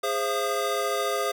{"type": "tone cluster", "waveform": "square", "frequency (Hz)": [412.8, 525, 675, 1224], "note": ["G#4", "C5", "E5", "D#6"], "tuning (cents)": [-10, 6, 41, -29], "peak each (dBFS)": -31, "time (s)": [0.03, 1.32], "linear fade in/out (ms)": 10, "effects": []}